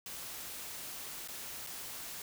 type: noise with dropouts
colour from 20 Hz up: white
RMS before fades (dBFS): -44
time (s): 0.06-2.22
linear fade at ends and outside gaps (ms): 2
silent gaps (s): 1.276-1.284 / 1.666-1.67
effects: none